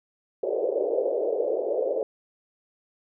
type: band-pass noise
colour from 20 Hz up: pink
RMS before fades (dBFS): -26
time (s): 0.43-2.03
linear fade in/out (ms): 2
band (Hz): 410 to 580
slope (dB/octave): 48
effects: none